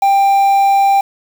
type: tone with quantisation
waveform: triangle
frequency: 790 Hz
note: G5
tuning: 13 cents sharp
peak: -6 dBFS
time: 0.02-1.01 s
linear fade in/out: 5 ms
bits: 5
effects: none